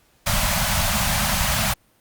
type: band-stop noise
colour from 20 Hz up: pink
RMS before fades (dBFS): -21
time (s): 0.26-1.74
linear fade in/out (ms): 10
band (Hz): 230 to 570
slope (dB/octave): 96
effects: pink hiss -60 dBFS RMS until 2 s + Opus 48 kbps